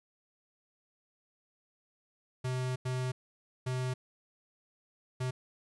square tone bursts at uneven times, 127.8 Hz, C3, 40 cents flat, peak -32 dBFS, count 4, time 2.44-2.76 / 2.85-3.12 / 3.66-3.94 / 5.2-5.31 s, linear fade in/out 10 ms, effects resampled to 24000 Hz + 12-bit

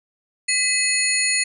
sine tone cluster, 2002 / 2557 / 4318 / 6890 / 9390 Hz, B6 / D#7 / C#8 / A8 / D9, +23 / +47 / -46 / -37 / -1 cents, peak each -24 dBFS, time 0.48-1.44 s, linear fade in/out 10 ms, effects none

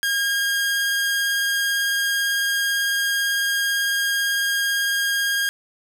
sawtooth tone with vibrato, 1622 Hz, G#6, 41 cents flat, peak -16 dBFS, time 0.03-5.49 s, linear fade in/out 0 ms, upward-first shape triangle, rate 18 Hz, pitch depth 8 cents each way, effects none

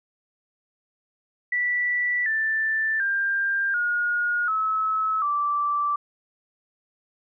sine tone with pitch steps, 1962 / 1768.3 / 1593.6 / 1436.3 / 1294.4 / 1166.6 Hz, B6 / A6 / G6 / F6 / E6 / D6, -12 / +8 / +28 / +48 / -32 / -12 cents, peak -21 dBFS, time 1.52-5.96 s, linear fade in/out 5 ms, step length 740 ms, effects none

